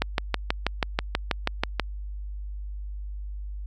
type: click train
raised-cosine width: 0.3 ms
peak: -6 dBFS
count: 12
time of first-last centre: 0.02-1.797 s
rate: 6.19 Hz
effects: added 50 Hz sine -32 dBFS peak until 3.66 s